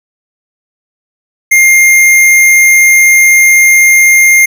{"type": "tone", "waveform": "square", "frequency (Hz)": 2116, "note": "C7", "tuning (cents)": 19, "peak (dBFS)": -3, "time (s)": [1.51, 4.46], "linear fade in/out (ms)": 10, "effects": []}